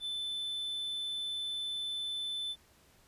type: tone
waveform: triangle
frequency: 3520 Hz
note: A7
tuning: in tune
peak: -33 dBFS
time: 0-2.56 s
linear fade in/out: 50 ms
effects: pink hiss -64 dBFS RMS until 3.07 s + resampled to 32000 Hz